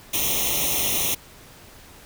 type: noise with comb filter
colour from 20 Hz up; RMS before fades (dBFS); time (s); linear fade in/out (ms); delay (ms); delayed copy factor
white; -23; 0.13-1.15; 10; 0.32; +1
effects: pink hiss -47 dBFS RMS until 2.05 s